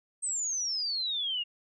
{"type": "exponential sweep", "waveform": "sine", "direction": "down", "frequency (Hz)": [8372, 2794], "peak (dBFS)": -29, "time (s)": [0.22, 1.44], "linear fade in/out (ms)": 20, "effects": []}